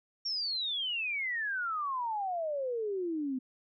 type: exponential sweep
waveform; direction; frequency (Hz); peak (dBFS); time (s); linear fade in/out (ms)
sine; down; 5588 to 251.2; -31; 0.25-3.39; 10
effects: none